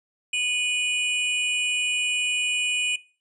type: tone pair together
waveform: square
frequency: 2475 / 2943 Hz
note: D#7 / F#7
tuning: -10 / -10 cents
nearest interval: minor third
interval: 300 cents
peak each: -25 / -28 dBFS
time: 0.33-2.96 s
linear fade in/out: 5 ms
effects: noise-tail reverb RT60 0.4 s tail -22 dB re dry + resampled to 22050 Hz